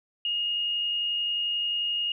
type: tone with amplitude modulation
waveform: sine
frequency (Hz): 2856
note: F7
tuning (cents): +38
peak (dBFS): -24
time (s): 0.25-2.12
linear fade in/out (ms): 2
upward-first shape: sine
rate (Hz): 91.3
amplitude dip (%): 25
effects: none